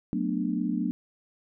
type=chord; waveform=sine; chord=B minor seventh; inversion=second; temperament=just; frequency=185.21 / 222.2 / 246.9 / 296.3 Hz; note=F#3 / A3 / B3 / D4; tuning=+2 / +17 / 0 / +15 cents; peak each=-31 dBFS; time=0.13-0.91 s; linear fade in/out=0 ms; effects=none